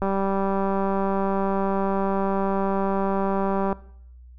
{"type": "click train", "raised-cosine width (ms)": 1, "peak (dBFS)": -12, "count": 724, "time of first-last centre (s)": [0.02, 3.728], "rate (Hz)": 195, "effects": ["noise-tail reverb RT60 0.7 s tail -20 dB re dry", "added 61 Hz sine -43 dBFS peak until 4.38 s"]}